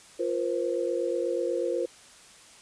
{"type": "chord", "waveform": "sine", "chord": "F suspended fourth", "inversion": "none", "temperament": "equal with one note detuned", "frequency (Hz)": [349.2, 475.1, 523.3], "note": ["F4", "Bb4", "C5"], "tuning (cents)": [0, 33, 0], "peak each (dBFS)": -30, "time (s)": [0.19, 1.86], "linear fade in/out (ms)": 10, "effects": ["white hiss -52 dBFS RMS until 2.61 s", "resampled to 22050 Hz"]}